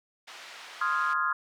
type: band-pass noise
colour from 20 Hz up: pink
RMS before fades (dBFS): -46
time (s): 0.27-1.14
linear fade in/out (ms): 10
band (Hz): 1100 to 4400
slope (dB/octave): 12
type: chord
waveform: sine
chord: F minor seventh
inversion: second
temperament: equal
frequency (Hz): 1046.5 / 1244.5 / 1396.9 / 1661.2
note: C6 / Eb6 / F6 / Ab6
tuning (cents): 0 / 0 / 0 / 0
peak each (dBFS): -31 / -29 / -29 / -34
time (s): 0.81-1.33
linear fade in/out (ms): 5
effects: none